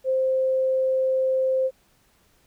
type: tone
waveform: sine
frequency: 523.3 Hz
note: C5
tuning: in tune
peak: -19 dBFS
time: 0.04-1.71 s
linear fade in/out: 50 ms
effects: pink hiss -62 dBFS RMS until 2.46 s